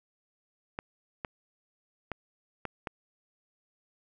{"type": "clicks", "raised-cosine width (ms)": 0.5, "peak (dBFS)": -19, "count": 5, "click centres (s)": [0.789, 1.248, 2.117, 2.653, 2.872], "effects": []}